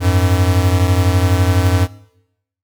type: beating tone pair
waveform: square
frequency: 89.7 / 101.7 Hz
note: F2 / G#2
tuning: +47 / -36 cents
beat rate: 12 Hz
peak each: -13 / -17 dBFS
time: 0-1.88 s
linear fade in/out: 50 ms
effects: noise-tail reverb RT60 0.8 s tail -20 dB re dry